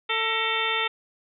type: harmonic tone with a mistuned harmonic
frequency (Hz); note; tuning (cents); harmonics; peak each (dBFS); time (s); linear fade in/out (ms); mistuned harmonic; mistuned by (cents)
445.8; A4; +23; 1 / 2 / 3 / 4 / 5 / 6 / 7 / 8; -33 / -32 / -30 / -31 / -30 / -31 / -33 / -30; 0.09-0.88; 10; 4; +98
effects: none